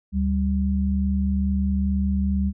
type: tone pair together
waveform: sine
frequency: 73.47 / 195.7 Hz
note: D2 / G3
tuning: +1 / -3 cents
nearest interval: octave + perfect fourth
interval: 1696 cents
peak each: -22 dBFS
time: 0.12-2.53 s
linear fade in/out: 50 ms
effects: none